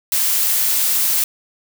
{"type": "noise", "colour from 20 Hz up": "blue", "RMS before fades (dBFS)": -17, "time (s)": [0.12, 1.24], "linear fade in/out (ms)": 2, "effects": []}